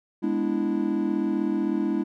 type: chord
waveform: triangle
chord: E dominant seventh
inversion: first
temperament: equal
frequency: 207.7 / 246.9 / 293.7 / 329.6 Hz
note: G#3 / B3 / D4 / E4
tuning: 0 / 0 / 0 / 0 cents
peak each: -26 / -29 / -26 / -25 dBFS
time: 0.22-2.04 s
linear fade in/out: 20 ms
effects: none